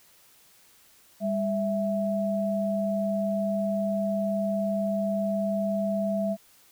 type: tone pair together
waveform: sine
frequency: 200.2 / 659.3 Hz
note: G3 / E5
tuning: +37 / 0 cents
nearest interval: octave + major sixth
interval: 2063 cents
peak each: -27 dBFS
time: 1.2-6.37 s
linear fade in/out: 50 ms
effects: white hiss -58 dBFS RMS until 6.71 s